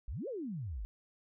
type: exponential two-way sweep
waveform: sine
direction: up then down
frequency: 44.23 to 575 to 44.23 Hz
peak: -37 dBFS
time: 0.08-0.85 s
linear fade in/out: 0 ms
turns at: 0.28 s
effects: none